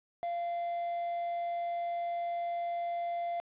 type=tone; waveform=triangle; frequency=690 Hz; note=F5; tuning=21 cents flat; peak=-30 dBFS; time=0.23-3.4 s; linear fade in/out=0 ms; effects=resampled to 8000 Hz + 10-bit